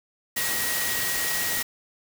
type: tone in noise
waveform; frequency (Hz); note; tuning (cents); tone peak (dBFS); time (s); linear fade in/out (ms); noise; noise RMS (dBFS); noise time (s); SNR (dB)
sine; 1900; A#6; +33; -31; 0.36-1.63; 10; white; -27; 0.36-1.63; -7
effects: none